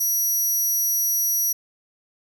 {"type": "tone", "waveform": "10% pulse", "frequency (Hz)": 5800, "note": "F#8", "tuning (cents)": -35, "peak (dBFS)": -14, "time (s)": [0, 1.53], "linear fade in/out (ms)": 10, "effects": []}